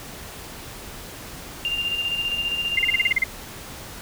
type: tone with tremolo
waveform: sine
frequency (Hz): 2794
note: F7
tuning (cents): 0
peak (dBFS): -21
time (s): 1.65-3.12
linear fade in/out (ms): 0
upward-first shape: square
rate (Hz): 15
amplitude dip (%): 45
type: tone bursts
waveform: sine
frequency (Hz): 2093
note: C7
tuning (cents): 0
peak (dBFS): -15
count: 9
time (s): 2.77-3.24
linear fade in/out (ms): 5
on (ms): 22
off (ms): 34
effects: pink hiss -38 dBFS RMS until 4.01 s